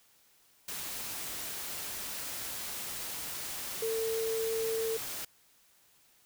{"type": "tone in noise", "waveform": "sine", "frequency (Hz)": 448.5, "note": "A4", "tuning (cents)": 33, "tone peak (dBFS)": -30, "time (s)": [3.82, 4.97], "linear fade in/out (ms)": 5, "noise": "white", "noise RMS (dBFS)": -39, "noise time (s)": [0.68, 5.25], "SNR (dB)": 6, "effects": ["white hiss -65 dBFS RMS until 6.25 s"]}